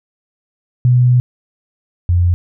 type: tone pair in turn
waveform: sine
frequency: 124.2 / 87.82 Hz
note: B2 / F2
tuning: +10 / +10 cents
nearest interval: tritone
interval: 600 cents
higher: first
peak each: -7 / -9 dBFS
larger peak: first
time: 0.85-1.2 / 2.09-2.34 s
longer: first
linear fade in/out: 0 ms
effects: none